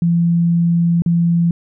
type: tone with dropouts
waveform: sine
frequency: 170 Hz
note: F3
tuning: 46 cents flat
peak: -11 dBFS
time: 0.02-1.51 s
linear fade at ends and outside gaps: 2 ms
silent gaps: 1.021-1.061 s
effects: none